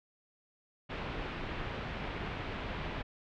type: low-pass noise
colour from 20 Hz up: pink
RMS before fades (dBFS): -39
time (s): 0.89-3.03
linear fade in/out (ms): 20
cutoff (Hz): 3200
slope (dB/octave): 24
effects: none